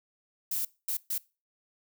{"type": "noise bursts at uneven times", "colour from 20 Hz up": "violet", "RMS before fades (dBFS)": -31, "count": 3, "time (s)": [[0.51, 0.65], [0.88, 0.97], [1.1, 1.18]], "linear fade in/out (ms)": 5, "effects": ["noise-tail reverb RT60 0.3 s tail -22 dB re dry"]}